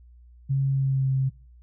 sine tone with pitch glide, 136.2 to 133.24 Hz, C#3 to C3, -30 to +32 cents, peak -20 dBFS, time 0.49-1.3 s, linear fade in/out 20 ms, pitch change -38 cents, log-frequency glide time 0.7-1.09 s, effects noise-tail reverb RT60 0.4 s tail -23 dB re dry + added 60 Hz sine -48 dBFS peak until 1.62 s

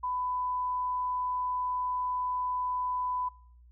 sine tone, 999 Hz, B5, 20 cents sharp, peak -29 dBFS, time 0.03-3.29 s, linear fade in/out 10 ms, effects noise-tail reverb RT60 0.7 s tail -26 dB re dry + added 60 Hz sine -53 dBFS peak until 3.71 s

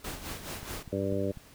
pink noise with tremolo, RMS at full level -37 dBFS, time 0.04-0.83 s, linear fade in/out 5 ms, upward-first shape sine, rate 4.7 Hz, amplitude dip 65%
click train, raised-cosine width 5 ms, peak -31 dBFS, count 4, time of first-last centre 0.63-1.373 s, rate 4.04 Hz
harmonic tone, 98.1 Hz, G2, 2 cents sharp, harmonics 1 / 2 / 3 / 4 / 5 / 6, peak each -35 / -35 / -35 / -35 / -35 / -35 dBFS, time 0.92-1.32 s, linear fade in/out 10 ms
effects pink hiss -55 dBFS RMS until 1.54 s

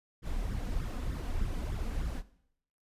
brown noise with flanger, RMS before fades -34 dBFS, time 0.22-2.23 s, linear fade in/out 50 ms, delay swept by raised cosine 0.56 to 4.16 ms, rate 3.3 Hz, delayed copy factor +0.75, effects noise-tail reverb RT60 0.7 s tail -17 dB re dry + resampled to 32000 Hz

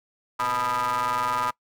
35% pulse ring-modulated tone, 122.2 Hz, B2, 18 cents flat, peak -19 dBFS, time 0.39-1.51 s, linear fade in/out 10 ms, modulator 1110 Hz, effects noise-tail reverb RT60 0.1 s tail -22 dB re dry

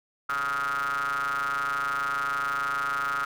square ring-modulated tone, 69.3 Hz, C#2, in tune, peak -24 dBFS, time 0.29-3.25 s, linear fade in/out 5 ms, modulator 1330 Hz, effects none

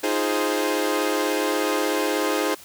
sawtooth chord, F minor seventh, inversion third, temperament equal with one note detuned, 311.1 / 347.6 / 415.3 / 523.3 Hz, Eb4 / F4 / Ab4 / C5, 0 / -8 / 0 / 0 cents, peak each -22 / -25 / -22 / -23 dBFS, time 0.03-2.55 s, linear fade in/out 10 ms, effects white hiss -45 dBFS RMS until 2.64 s

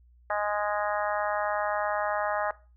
harmonic tone, 207.7 Hz, G#3, in tune, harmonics 3 / 4 / 5 / 6 / 7 / 8 / 9, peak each -30 / -31 / -36 / -34 / -39 / -36 / -40 dBFS, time 0.3-2.51 s, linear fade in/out 2 ms, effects noise-tail reverb RT60 0.3 s tail -17 dB re dry + added 60 Hz sine -55 dBFS peak until 2.76 s

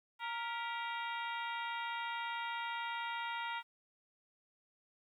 harmonic tone with a mistuned harmonic, 466.2 Hz, A#4, in tune, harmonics 2 / 3 / 4 / 5 / 6 / 7 / 8, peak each -40 / -44 / -46 / -48 / -50 / -51 / -52 dBFS, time 0.19-3.63 s, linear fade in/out 50 ms, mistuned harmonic 4, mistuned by +78 cents, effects 12-bit

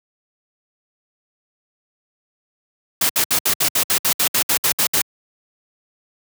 white noise bursts, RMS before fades -17 dBFS, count 14, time 3.01-5.018 s, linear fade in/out 5 ms, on 84 ms, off 64 ms, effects high-pass 100 Hz 12 dB/octave

